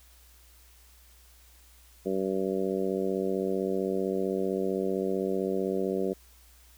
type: harmonic tone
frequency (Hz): 95.6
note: G2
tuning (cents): -43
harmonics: 2 / 3 / 4 / 5 / 6 / 7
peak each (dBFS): -33 / -35 / -30 / -33 / -37 / -41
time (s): 2.05-6.14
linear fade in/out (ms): 20
effects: added 60 Hz sine -56 dBFS peak until 6.77 s + white hiss -59 dBFS RMS until 6.77 s